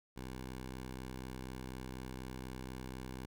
10% pulse tone, 64.1 Hz, C2, 35 cents flat, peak -35 dBFS, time 0.16-3.26 s, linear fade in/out 10 ms, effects none

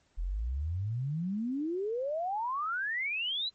sine exponential sweep, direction up, 39.79 to 4090 Hz, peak -30 dBFS, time 0.17-3.5 s, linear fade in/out 20 ms, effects pink hiss -70 dBFS RMS until 3.54 s + MP3 32 kbps

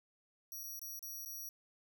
10% pulse tone with dropouts, 5760 Hz, F#8, 47 cents flat, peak -38 dBFS, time 0.52-1.49 s, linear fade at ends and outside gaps 1 ms, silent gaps 0.634-0.638 / 0.793-0.816 / 0.992-1.027 / 1.25-1.259 s, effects none

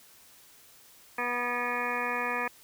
harmonic tone with a mistuned harmonic, 243.9 Hz, B3, 21 cents flat, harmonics 1 / 2 / 3 / 4 / 5 / 7 / 8 / 9 / 10, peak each -41 / -37 / -39 / -35 / -36 / -35 / -40 / -38 / -37 dBFS, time 1.18-2.48 s, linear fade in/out 5 ms, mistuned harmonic 8, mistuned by -32 cents, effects white hiss -56 dBFS RMS until 2.63 s

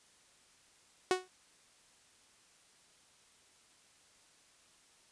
sawtooth tone with exponential decay, 369.2 Hz, F#4, 4 cents flat, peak -20 dBFS, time 1.11-1.28 s, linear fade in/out 1 ms, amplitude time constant 35 ms, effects white hiss -65 dBFS RMS until 5.11 s + resampled to 22050 Hz

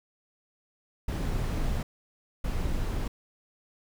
brown noise bursts at uneven times, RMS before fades -29 dBFS, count 2, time 1.08-1.83 / 2.44-3.08 s, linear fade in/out 5 ms, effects none

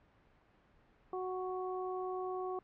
harmonic tone, 370 Hz, F#4, in tune, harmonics 1 / 2 / 3, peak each -38 / -42 / -44 dBFS, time 1.13-2.59 s, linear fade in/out 2 ms, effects pink hiss -67 dBFS RMS until 2.63 s + low-pass 2000 Hz 12 dB/octave

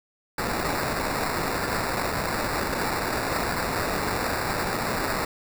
blue noise with sample-and-hold, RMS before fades -27 dBFS, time 0.38-5.25 s, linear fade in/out 5 ms, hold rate 3150 Hz, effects none

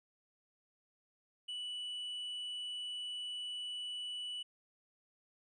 triangle tone, 2960 Hz, F#7, in tune, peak -38 dBFS, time 1.48-4.43 s, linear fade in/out 10 ms, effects resampled to 24000 Hz

